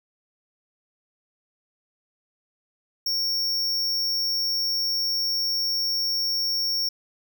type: tone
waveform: square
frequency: 5500 Hz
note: F8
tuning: 27 cents flat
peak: -23 dBFS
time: 3.06-6.89 s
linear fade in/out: 5 ms
effects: 10-bit